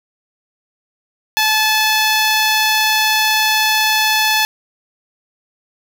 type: tone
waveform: 10% pulse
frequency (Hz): 866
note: A5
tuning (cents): -28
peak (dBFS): -4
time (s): 1.37-4.45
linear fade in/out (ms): 0
effects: none